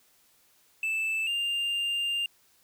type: tone pair in turn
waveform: triangle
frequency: 2637 / 2798 Hz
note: E7 / F7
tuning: 0 / +3 cents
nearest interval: minor second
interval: 103 cents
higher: second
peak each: -25 dBFS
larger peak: neither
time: 0.83-1.27 / 1.27-2.26 s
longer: second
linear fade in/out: 2 ms
effects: white hiss -64 dBFS RMS until 2.63 s